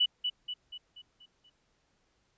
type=tone with echo; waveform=sine; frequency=2960 Hz; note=F#7; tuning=in tune; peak=-22 dBFS; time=0-0.06 s; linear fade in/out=10 ms; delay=240 ms; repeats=6; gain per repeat=-6 dB; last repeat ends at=1.5 s; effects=pink hiss -73 dBFS RMS until 2.37 s + resampled to 16000 Hz